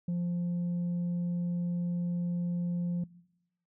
sine tone, 174.61 Hz, F3, in tune, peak -26 dBFS, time 0.08-3.04 s, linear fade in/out 5 ms, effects noise-tail reverb RT60 0.9 s tail -23 dB re dry + tanh soft clip ceiling -28 dBFS

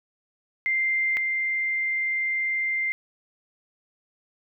sine tone pair in turn, 2093 / 2093 Hz, C7 / C7, 0 / 0 cents, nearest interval unison, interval 0 cents, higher neither, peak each -21 / -23 dBFS, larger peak first, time 0.66-1.17 / 1.17-2.92 s, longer second, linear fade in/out 0 ms, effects none

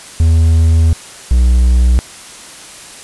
triangle tone pair in turn, 81.5 / 61.36 Hz, E2 / B1, -19 / -11 cents, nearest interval perfect fourth, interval 492 cents, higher first, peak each -4 dBFS, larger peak neither, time 0.2-0.93 / 1.31-1.99 s, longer first, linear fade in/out 0 ms, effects white hiss -33 dBFS RMS until 3.03 s + resampled to 24000 Hz

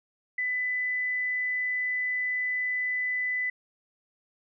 sine tone, 1999 Hz, B6, 20 cents sharp, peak -26 dBFS, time 0.38-3.5 s, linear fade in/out 5 ms, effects none

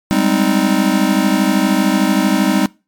square chord, Ab major seventh, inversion third, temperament just, 194.67 / 207.7 / 259.6 / 311.5 Hz, G3 / Ab3 / C4 / Eb4, -12 / 0 / -13 / +2 cents, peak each -18 dBFS, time 0.11-2.66 s, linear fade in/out 0 ms, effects noise-tail reverb RT60 0.3 s tail -24 dB re dry + MP3 96 kbps

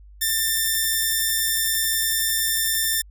5% pulse tone, 1789 Hz, A6, 28 cents sharp, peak -9 dBFS, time 0.21-3.02 s, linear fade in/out 10 ms, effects added 50 Hz sine -43 dBFS peak until 3.1 s

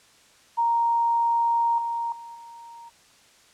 sine tone with level steps, 932.3 Hz, A#5, in tune, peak -19 / -25 / -38 / -41 dBFS, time 0.57-2.9 s, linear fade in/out 20 ms, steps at 1.78 / 2.12 / 2.35 s, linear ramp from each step 2 ms, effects white hiss -56 dBFS RMS until 3.53 s + low-pass 8000 Hz 12 dB/octave

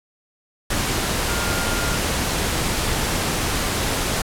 sine tone in noise, 1408 Hz, F6, 14 cents sharp, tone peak -29 dBFS, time 1.28-1.97 s, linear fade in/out 5 ms, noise pink, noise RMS -22 dBFS, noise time 0.7-4.22 s, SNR -10 dB, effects low-pass 12000 Hz 12 dB/octave

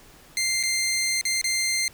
15% pulse tone with dropouts, 2093 Hz, C7, in tune, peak -16 dBFS, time 0.37-1.88 s, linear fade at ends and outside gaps 1 ms, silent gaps 0.629-0.635 / 1.212-1.252 / 1.414-1.442 s, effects pink hiss -51 dBFS RMS until 1.93 s

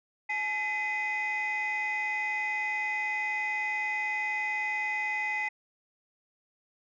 sine tone cluster, 850 / 2029 / 2500 Hz, G#5 / B6 / D#7, +40 / +46 / +8 cents, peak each -34 / -29 / -35 dBFS, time 0.29-5.49 s, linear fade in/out 10 ms, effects tanh soft clip ceiling -23 dBFS

